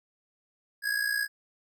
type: tone with amplitude modulation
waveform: square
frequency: 1660 Hz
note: G#6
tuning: 1 cent flat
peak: -24 dBFS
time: 0.82-1.28 s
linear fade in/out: 50 ms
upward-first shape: sine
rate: 59.4 Hz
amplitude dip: 75%
effects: none